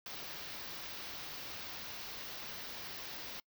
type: band-stop noise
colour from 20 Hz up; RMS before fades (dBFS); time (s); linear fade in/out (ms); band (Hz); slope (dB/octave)
white; -45; 0.06-3.4; 2; 5800 to 16000; 48
effects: noise-tail reverb RT60 0.1 s tail -26 dB re dry